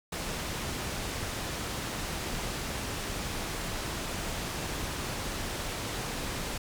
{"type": "low-pass noise", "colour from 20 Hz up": "pink", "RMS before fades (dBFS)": -35, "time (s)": [0.12, 6.58], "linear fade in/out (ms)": 5, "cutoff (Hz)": 10000, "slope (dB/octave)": 12, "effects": []}